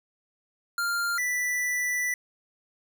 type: tone pair in turn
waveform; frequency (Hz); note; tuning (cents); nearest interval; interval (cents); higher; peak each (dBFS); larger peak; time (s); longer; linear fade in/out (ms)
square; 1396.9 / 1975.5; F6 / B6; 0 / 0; tritone; 600; second; -26; neither; 0.78-1.18 / 1.18-2.14; second; 2
effects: none